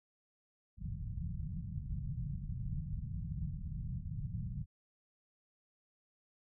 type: low-pass noise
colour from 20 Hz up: white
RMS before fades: -40 dBFS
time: 0.77-4.66 s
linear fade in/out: 50 ms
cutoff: 170 Hz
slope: 48 dB/octave
effects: none